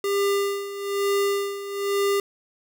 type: tone with tremolo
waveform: square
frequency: 400.1 Hz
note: G4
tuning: 35 cents sharp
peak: -20 dBFS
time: 0.04-2.2 s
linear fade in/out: 2 ms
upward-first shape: sine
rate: 1.1 Hz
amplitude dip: 75%
effects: none